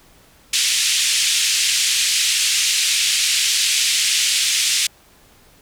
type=band-pass noise; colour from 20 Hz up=pink; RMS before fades=-18 dBFS; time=0.53-4.87 s; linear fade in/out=5 ms; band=2500 to 9300 Hz; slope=24 dB/octave; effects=pink hiss -51 dBFS RMS until 5.61 s